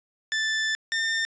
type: tone pair in turn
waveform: sawtooth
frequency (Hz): 1760 / 1805.3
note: A6 / A6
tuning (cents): 0 / +44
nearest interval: unison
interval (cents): 44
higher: second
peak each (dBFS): -20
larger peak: neither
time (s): 0.32-0.75 / 0.92-1.25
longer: first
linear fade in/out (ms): 0
effects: resampled to 16000 Hz + 10-bit